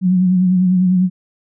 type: tone with vibrato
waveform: sine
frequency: 183.3 Hz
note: F#3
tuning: 16 cents flat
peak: -10 dBFS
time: 0.01-1.1 s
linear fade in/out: 50 ms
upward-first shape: sine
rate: 10 Hz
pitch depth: 40 cents each way
effects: none